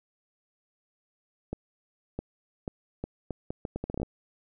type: accelerating click train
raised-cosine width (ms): 2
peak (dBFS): -19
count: 15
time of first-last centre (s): 1.53-4.031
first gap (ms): 660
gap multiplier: 0.74
effects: none